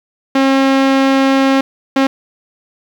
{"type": "tone bursts at uneven times", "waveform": "sawtooth", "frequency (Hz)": 269.6, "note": "C#4", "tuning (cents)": -48, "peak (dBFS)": -5, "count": 2, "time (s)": [[0.35, 1.61], [1.96, 2.07]], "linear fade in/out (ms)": 5, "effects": ["low-pass 4000 Hz 12 dB/octave", "7-bit"]}